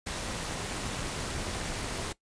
pink noise with amplitude modulation, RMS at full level -32 dBFS, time 0.06-2.13 s, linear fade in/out 10 ms, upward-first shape sine, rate 292 Hz, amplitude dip 65%, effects noise-tail reverb RT60 0.1 s tail -18 dB re dry + resampled to 22050 Hz

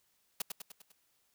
white noise with echo, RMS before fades -34 dBFS, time 0.4-0.42 s, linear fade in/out 5 ms, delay 100 ms, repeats 5, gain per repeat -5 dB, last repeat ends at 0.92 s, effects white hiss -74 dBFS RMS until 1.34 s

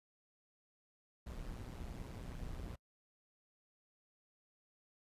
brown noise with amplitude modulation, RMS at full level -43 dBFS, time 1.26-2.76 s, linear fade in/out 10 ms, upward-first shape sine, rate 122 Hz, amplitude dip 65%, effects noise-tail reverb RT60 0.1 s tail -26 dB re dry + resampled to 32000 Hz

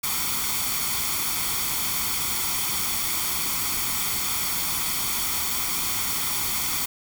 white noise with comb filter, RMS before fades -26 dBFS, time 0.03-6.86 s, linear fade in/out 10 ms, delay 0.89 ms, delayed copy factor +0.65, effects none

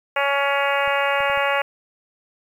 harmonic tone, 280.1 Hz, C#4, 18 cents sharp, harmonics 2 / 3 / 4 / 5 / 6 / 7 / 8 / 9 / 10, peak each -23 / -25 / -26 / -27 / -28 / -28 / -29 / -30 / -30 dBFS, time 0.16-1.62 s, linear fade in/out 5 ms
clicks, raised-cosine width 5 ms, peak -31 dBFS, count 4, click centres 0.877 / 1.205 / 1.299 / 1.375 s
effects 8-bit

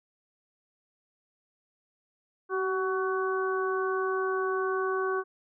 harmonic tone with a mistuned harmonic, 374.9 Hz, F#4, 23 cents sharp, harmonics 1 / 2 / 3 / 4, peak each -28 / -39 / -32 / -35 dBFS, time 2.49-5.24 s, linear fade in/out 50 ms, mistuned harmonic 1, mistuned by +25 cents, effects none

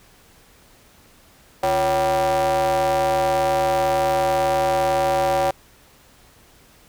square ring-modulated tone, 103.83 Hz, G#2, in tune, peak -15 dBFS, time 1.63-5.51 s, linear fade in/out 5 ms, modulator 662 Hz, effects pink hiss -52 dBFS RMS until 6.88 s

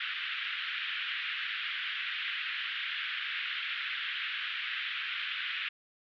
white band-pass noise, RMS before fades -36 dBFS, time 0-5.69 s, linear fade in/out 5 ms, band 1400 to 3400 Hz, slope 48 dB/octave, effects none

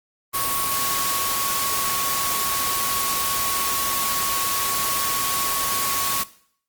sine tone in noise, 1108.7 Hz, C#6, in tune, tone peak -26 dBFS, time 0.33-6.24 s, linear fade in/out 20 ms, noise white, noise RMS -24 dBFS, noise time 0.33-6.24 s, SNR -5 dB, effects noise-tail reverb RT60 0.6 s tail -18 dB re dry + Opus 32 kbps

